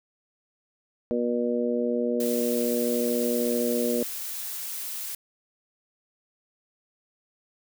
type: harmonic tone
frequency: 120.4 Hz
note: B2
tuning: 44 cents flat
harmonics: 2 / 3 / 4 / 5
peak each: -27 / -31 / -27 / -32 dBFS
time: 1.11-4.03 s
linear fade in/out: 0 ms
type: noise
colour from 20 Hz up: blue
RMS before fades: -34 dBFS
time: 2.2-5.15 s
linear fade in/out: 2 ms
effects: none